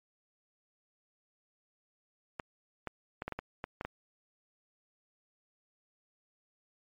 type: clicks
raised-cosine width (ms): 0.5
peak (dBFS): -21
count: 9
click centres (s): 2.398 / 2.873 / 3.221 / 3.28 / 3.323 / 3.39 / 3.641 / 3.811 / 3.85
effects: MP3 64 kbps